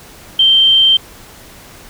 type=tone; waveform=sine; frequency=3136 Hz; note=G7; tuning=in tune; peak=-6 dBFS; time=0.39-0.97 s; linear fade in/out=5 ms; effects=pink hiss -38 dBFS RMS until 1.89 s